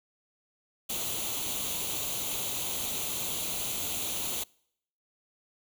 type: noise with comb filter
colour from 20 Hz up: white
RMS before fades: -33 dBFS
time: 0.89-4.44 s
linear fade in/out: 10 ms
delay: 0.29 ms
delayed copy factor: +0.7
effects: noise-tail reverb RT60 0.7 s tail -26 dB re dry